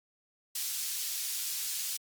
pink high-pass noise, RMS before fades -35 dBFS, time 0.55-1.97 s, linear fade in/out 5 ms, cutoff 4700 Hz, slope 12 dB/octave, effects Opus 48 kbps

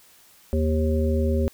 harmonic tone with a mistuned harmonic, 78.5 Hz, D#2, 16 cents sharp, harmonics 1 / 3 / 5 / 7, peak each -21 / -26 / -28 / -29 dBFS, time 0.53-1.48 s, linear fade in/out 0 ms, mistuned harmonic 7, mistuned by -27 cents, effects white hiss -54 dBFS RMS until 1.53 s

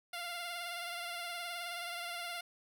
10% pulse tone with vibrato, 696 Hz, F5, 6 cents flat, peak -31 dBFS, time 0.13-2.41 s, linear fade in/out 5 ms, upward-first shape triangle, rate 19 Hz, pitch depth 43 cents each way, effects none

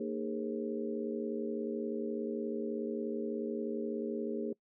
harmonic tone with a mistuned harmonic, 76.6 Hz, D#2, 27 cents flat, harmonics 3 / 4 / 5 / 6 / 7, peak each -38 / -41 / -38 / -43 / -44 dBFS, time 0-4.53 s, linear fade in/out 5 ms, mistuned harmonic 5, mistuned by +110 cents, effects noise-tail reverb RT60 0.1 s tail -24 dB re dry

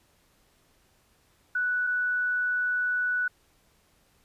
sine tone pair in turn, 1480 / 1480 Hz, F#6 / F#6, 0 / 0 cents, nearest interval unison, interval 0 cents, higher neither, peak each -24 dBFS, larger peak neither, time 1.55-1.87 / 1.87-3.28 s, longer second, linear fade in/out 5 ms, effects pink hiss -65 dBFS RMS until 4.24 s + resampled to 32000 Hz

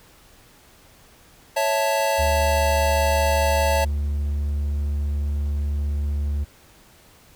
square chord, A major, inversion first, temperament equal, 554.4 / 659.3 / 880 Hz, C#5 / E5 / A5, 0 / 0 / 0 cents, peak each -24 / -25 / -24 dBFS, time 1.56-3.85 s, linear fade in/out 10 ms
triangle tone with pitch glide, 73.42 to 72.49 Hz, D2 to D2, 0 to -22 cents, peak -19 dBFS, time 2.18-6.45 s, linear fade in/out 20 ms, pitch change -22 cents, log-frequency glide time 2.46-2.74 s
effects pink hiss -52 dBFS RMS until 7.35 s

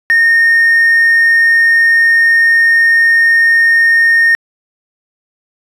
triangle tone, 1838 Hz, A#6, 25 cents flat, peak -3 dBFS, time 0.1-4.35 s, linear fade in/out 0 ms, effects tanh soft clip ceiling -1 dBFS + resampled to 32000 Hz

